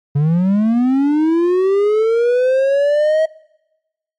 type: linear sweep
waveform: triangle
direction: up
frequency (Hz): 138.8 to 640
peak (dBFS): -9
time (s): 0.15-3.26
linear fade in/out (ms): 10
effects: noise-tail reverb RT60 1.0 s tail -25 dB re dry + MP3 48 kbps